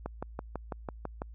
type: click train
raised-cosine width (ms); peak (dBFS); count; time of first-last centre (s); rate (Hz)
1; -21; 8; 0.06-1.219; 6.04
effects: added 56 Hz sine -44 dBFS peak until 1.34 s